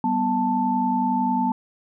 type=tone cluster; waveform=sine; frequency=195 / 246 / 882 Hz; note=G3 / B3 / A5; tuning=-9 / -7 / +4 cents; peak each=-27 / -23 / -22 dBFS; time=0.04-1.52 s; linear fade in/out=2 ms; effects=none